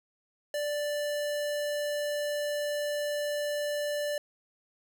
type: tone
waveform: square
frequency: 587.3 Hz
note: D5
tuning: in tune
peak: -30 dBFS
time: 0.54-4.18 s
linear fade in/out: 2 ms
effects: none